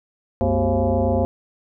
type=tone with frequency modulation; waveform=sine; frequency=220 Hz; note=A3; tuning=in tune; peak=-16 dBFS; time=0.41-1.25 s; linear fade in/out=0 ms; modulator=156 Hz; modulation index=3.2; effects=none